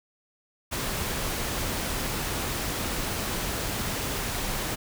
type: noise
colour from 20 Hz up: pink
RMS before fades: -30 dBFS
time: 0.71-4.76 s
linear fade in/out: 20 ms
effects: none